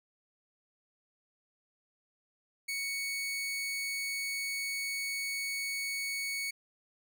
sawtooth tone, 2224 Hz, C#7, 5 cents sharp, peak -30 dBFS, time 2.68-6.51 s, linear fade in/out 10 ms, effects none

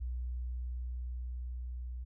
sine tone with level ramp, 61.4 Hz, B1, 9 cents flat, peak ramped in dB -34 to -38 dBFS, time 0-2.05 s, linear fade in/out 20 ms, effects none

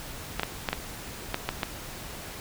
clicks, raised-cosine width 0.3 ms, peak -10 dBFS, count 7, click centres 0.396 / 0.433 / 0.688 / 0.73 / 1.344 / 1.49 / 1.632 s, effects pink hiss -40 dBFS RMS until 2.4 s

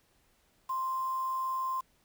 sine tone with quantisation, 1046.5 Hz, C6, in tune, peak -30 dBFS, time 0.69-1.81 s, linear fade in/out 10 ms, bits 8, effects pink hiss -69 dBFS RMS until 2.04 s

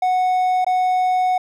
triangle tone with dropouts, 737 Hz, F#5, 7 cents flat, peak -13 dBFS, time 0.02-1.38 s, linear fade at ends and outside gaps 5 ms, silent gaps 0.646-0.665 s, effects none

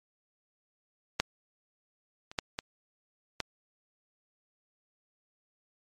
clicks, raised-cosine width 0.2 ms, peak -7 / -27 / -11 / -15 / -13 dBFS, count 5, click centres 1.2 / 2.315 / 2.388 / 2.589 / 3.403 s, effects MP3 64 kbps

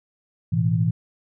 sine chord, A suspended second, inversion none, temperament equal, 110 / 123.47 / 164.81 Hz, A2 / B2 / E3, 0 / 0 / 0 cents, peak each -22 / -24 / -21 dBFS, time 0.52-0.91 s, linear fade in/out 10 ms, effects none

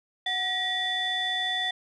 sine tone cluster, 740 / 1909 / 3486 Hz, F#5 / A#6 / A7, 0 / +41 / -17 cents, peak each -32 / -29 / -27 dBFS, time 0.26-1.71 s, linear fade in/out 5 ms, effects tanh soft clip ceiling -20 dBFS

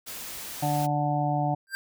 white noise, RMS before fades -38 dBFS, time 0.06-0.87 s, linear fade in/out 20 ms
harmonic tone, 146.83 Hz, D3, in tune, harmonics 1 / 2 / 4 / 5 / 6, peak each -27 / -32 / -34 / -27 / -34 dBFS, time 0.62-1.55 s, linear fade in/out 10 ms
square tone with exponential growth, 1579 Hz, G6, 12 cents sharp, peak -26 dBFS, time 1.67-1.75 s, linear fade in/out 0 ms, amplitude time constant 16 ms
effects none

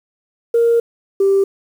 sine tone pair in turn, 466.2 / 392 Hz, A#4 / G4, 0 / 0 cents, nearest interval minor third, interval 300 cents, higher first, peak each -9 dBFS, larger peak neither, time 0.54-0.8 / 1.2-1.44 s, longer first, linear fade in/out 5 ms, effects tanh soft clip ceiling -6 dBFS + 7-bit

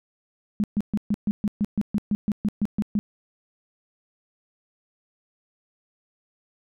sine tone bursts, 207.8 Hz, G#3, 1 cent sharp, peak -19 dBFS, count 15, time 0.6-2.99 s, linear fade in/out 0 ms, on 38 ms, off 130 ms, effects none

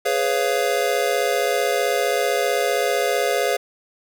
square chord, C# dominant seventh, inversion second, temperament just, 415.8 / 498.9 / 554.4 / 693 Hz, G#4 / B4 / C#5 / E#5, +2 / +17 / 0 / -14 cents, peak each -25 dBFS, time 0.05-3.57 s, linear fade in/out 10 ms, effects none

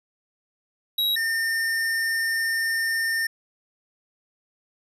square tone pair in turn, 3850 / 1811.8 Hz, B7 / A#6, -45 / -50 cents, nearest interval octave + minor second, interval 1305 cents, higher first, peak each -21 / -23 dBFS, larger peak first, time 0.98-1.16 / 1.16-3.27 s, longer second, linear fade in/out 5 ms, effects resampled to 32000 Hz

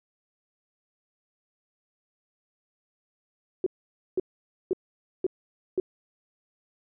sine tone bursts, 370 Hz, F#4, in tune, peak -21 dBFS, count 5, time 3.64-5.8 s, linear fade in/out 2 ms, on 24 ms, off 510 ms, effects none

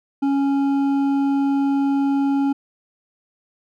sine tone with hard clipping, 277.2 Hz, C#4, in tune, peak -18 dBFS, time 0.22-2.53 s, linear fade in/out 10 ms, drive 7 dB, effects none

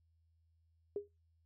sine tone with exponential decay, 408.5 Hz, G#4, 29 cents flat, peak -32 dBFS, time 0.96-1.08 s, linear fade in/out 2 ms, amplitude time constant 25 ms, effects noise-tail reverb RT60 0.2 s tail -20 dB re dry + added 82 Hz sine -70 dBFS peak until 1.45 s

